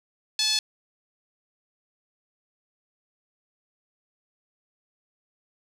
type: tone with band-pass filter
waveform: 5% pulse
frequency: 865 Hz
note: A5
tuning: 30 cents flat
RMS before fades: -24 dBFS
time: 0.39-0.59 s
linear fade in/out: 2 ms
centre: 4200 Hz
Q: 2.6
effects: none